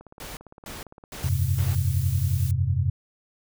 click train, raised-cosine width 1 ms, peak -31 dBFS, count 19, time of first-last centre 0.01-1.039 s, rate 17.5 Hz
pink noise bursts, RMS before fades -38 dBFS, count 4, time 0.2-1.75 s, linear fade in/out 2 ms, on 170 ms, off 290 ms
blue noise, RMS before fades -39 dBFS, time 1.23-2.51 s, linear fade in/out 0 ms
sine chord, F suspended second, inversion none, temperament just, 87.31 / 98.22 / 130.96 Hz, F2 / G2 / C3, 0 / +4 / +2 cents, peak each -25 dBFS, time 1.24-2.9 s, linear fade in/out 5 ms
effects none

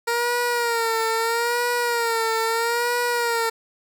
15% pulse tone with vibrato, 466.2 Hz, A#4, in tune, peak -14 dBFS, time 0.07-3.5 s, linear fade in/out 10 ms, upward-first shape sine, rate 0.77 Hz, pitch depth 66 cents each way, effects none

